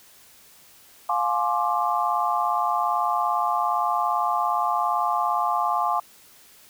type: chord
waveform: sine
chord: D half-diminished seventh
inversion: first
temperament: just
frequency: 704.8 / 845.8 / 1057.2 / 1174.7 Hz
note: F5 / Ab5 / C6 / D6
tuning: +16 / +31 / +18 / 0 cents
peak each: -26 dBFS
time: 1.09-6 s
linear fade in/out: 5 ms
effects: white hiss -52 dBFS RMS until 6.69 s